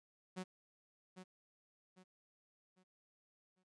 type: tone with echo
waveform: sawtooth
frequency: 185 Hz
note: F#3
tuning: in tune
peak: -38 dBFS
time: 0.36-0.44 s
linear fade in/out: 20 ms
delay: 800 ms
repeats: 4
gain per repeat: -9 dB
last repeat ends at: 3.64 s
effects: resampled to 22050 Hz